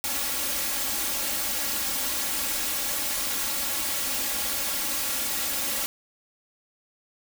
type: noise with comb filter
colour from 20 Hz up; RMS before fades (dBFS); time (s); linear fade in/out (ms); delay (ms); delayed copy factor
white; -28; 0.04-5.86; 0; 3.6; +0.85
effects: none